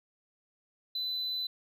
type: tone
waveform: sine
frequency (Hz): 4008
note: B7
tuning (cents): +25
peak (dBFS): -29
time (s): 0.95-1.47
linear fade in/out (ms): 5
effects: tanh soft clip ceiling -30 dBFS